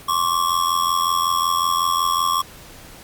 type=ring-modulated tone; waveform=square; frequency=1108.7 Hz; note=C#6; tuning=in tune; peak=-15 dBFS; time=0.08-2.42 s; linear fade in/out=10 ms; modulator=42.7 Hz; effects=pink hiss -42 dBFS RMS until 3.03 s + Opus 48 kbps